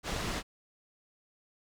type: low-pass noise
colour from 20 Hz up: pink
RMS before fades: -35 dBFS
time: 0.03-0.43 s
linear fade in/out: 50 ms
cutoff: 6500 Hz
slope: 12 dB/octave
effects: none